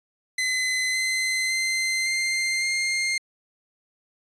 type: tone with pitch steps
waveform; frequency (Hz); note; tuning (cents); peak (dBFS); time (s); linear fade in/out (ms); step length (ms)
sawtooth; 2034 / 2054 / 2074 / 2095 / 2115; C7 / C7 / C7 / C7 / C7; -50 / -33 / -16 / +2 / +18; -19; 0.38-3.18; 5; 560
effects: resampled to 22050 Hz